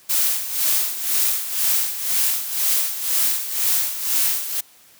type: noise with tremolo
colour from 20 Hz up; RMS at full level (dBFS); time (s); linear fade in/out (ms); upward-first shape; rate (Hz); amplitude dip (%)
blue; -18; 0.09-4.61; 10; sine; 2; 70
effects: white hiss -51 dBFS RMS until 4.99 s + high-pass 80 Hz 12 dB/octave